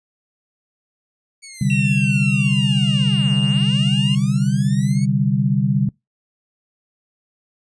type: linear two-way sweep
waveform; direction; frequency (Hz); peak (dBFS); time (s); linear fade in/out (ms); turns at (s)
5% pulse; down then up; 2252 to 98 to 2252; -24; 1.42-5.06; 20; 3.41
type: chord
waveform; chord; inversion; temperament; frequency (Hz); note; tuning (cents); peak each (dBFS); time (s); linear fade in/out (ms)
sine; C suspended second; none; just; 130.81 / 147.16 / 196.22; C3 / D3 / G3; 0 / +4 / +2; -19; 1.61-5.89; 5
type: tone with pitch glide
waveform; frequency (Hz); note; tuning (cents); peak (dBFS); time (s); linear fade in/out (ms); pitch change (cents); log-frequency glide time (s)
triangle; 2716 to 2817; F7 to F7; -49 to +14; -20; 1.7-4.15; 2; +63; 2.26-2.65
effects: noise-tail reverb RT60 0.2 s tail -25 dB re dry + resampled to 22050 Hz